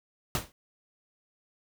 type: noise with exponential decay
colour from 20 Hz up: pink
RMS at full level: -26 dBFS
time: 0.35-0.52 s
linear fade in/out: 1 ms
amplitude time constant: 36 ms
effects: none